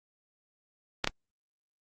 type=clicks; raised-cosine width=0.2 ms; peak=-8 dBFS; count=2; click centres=1.044 / 1.074 s; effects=Opus 32 kbps